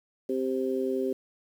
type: harmonic tone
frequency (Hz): 130.81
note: C3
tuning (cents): 0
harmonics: 2 / 3 / 4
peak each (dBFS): -31 / -28 / -34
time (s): 0.29-1.13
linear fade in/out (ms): 5
effects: 9-bit